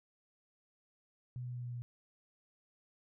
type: tone with pitch steps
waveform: sine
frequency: 124.3 / 123.44 / 122.59 / 121.74 / 120.9 Hz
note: B2 / B2 / B2 / B2 / B2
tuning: +12 / 0 / -12 / -24 / -36 cents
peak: -39 dBFS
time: 1.36-1.82 s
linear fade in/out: 0 ms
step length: 92 ms
effects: none